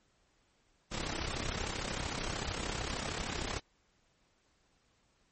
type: noise with amplitude modulation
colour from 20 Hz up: pink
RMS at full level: -34 dBFS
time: 0.91-3.6 s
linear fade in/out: 20 ms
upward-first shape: sine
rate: 33.2 Hz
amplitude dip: 65%
effects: pink hiss -72 dBFS RMS until 5.31 s + MP3 32 kbps